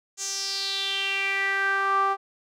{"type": "tone with band-pass filter sweep", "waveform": "sawtooth", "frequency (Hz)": 392, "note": "G4", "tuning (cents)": 0, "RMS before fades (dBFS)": -26, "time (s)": [0.17, 2.17], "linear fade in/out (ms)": 50, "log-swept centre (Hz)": [6800, 980], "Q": 5.1, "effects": []}